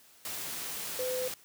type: tone in noise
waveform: sine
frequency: 507 Hz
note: B4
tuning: 45 cents sharp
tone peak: -31 dBFS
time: 0.99-1.28 s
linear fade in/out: 2 ms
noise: white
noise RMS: -38 dBFS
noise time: 0.25-1.34 s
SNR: +4 dB
effects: white hiss -59 dBFS RMS until 1.44 s + high-pass 80 Hz 12 dB/octave